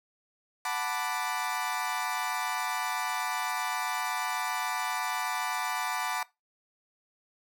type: chord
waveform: 30% pulse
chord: B minor seventh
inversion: second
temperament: equal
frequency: 740 / 880 / 987.8 / 1174.7 Hz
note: F#5 / A5 / B5 / D6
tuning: 0 / 0 / 0 / 0 cents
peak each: -33 dBFS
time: 0.65-6.23 s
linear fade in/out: 2 ms
effects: noise-tail reverb RT60 0.2 s tail -19 dB re dry